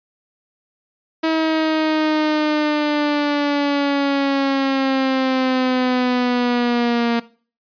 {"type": "linear sweep", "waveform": "sawtooth", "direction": "down", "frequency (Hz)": [322, 233.1], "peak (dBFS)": -12, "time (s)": [1.23, 7.2], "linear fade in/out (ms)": 10, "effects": ["noise-tail reverb RT60 0.4 s tail -19 dB re dry", "resampled to 11025 Hz"]}